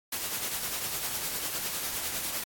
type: noise with tremolo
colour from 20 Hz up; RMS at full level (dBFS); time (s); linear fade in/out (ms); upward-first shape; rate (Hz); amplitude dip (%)
white; -31; 0.12-2.44; 5; triangle; 9.9; 45
effects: AAC 64 kbps